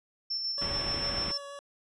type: tone with tremolo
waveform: sine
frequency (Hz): 5370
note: E8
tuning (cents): +31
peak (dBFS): -29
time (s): 0.3-1.38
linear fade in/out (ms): 10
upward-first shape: square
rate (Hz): 6.9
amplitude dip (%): 30
type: tone with vibrato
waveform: 25% pulse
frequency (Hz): 565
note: C#5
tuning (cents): +33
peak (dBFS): -37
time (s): 0.58-1.59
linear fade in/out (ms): 0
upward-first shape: sine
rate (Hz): 6.5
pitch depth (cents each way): 8
type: low-pass noise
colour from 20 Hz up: pink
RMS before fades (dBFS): -37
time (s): 0.61-1.32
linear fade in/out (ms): 10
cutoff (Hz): 3600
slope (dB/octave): 96
effects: resampled to 24000 Hz